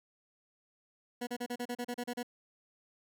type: tone bursts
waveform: 20% pulse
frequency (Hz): 243.1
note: B3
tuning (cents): -27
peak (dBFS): -30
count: 11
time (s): 1.21-2.231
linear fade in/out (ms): 10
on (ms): 61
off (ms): 35
effects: none